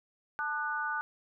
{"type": "chord", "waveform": "sine", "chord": "D major", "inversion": "second", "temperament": "equal with one note detuned", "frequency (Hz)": [880, 1204.9, 1480], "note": ["A5", "D6", "F#6"], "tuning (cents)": [0, 44, 0], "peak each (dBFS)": [-37, -37, -33], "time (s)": [0.39, 1.01], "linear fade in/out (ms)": 0, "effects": []}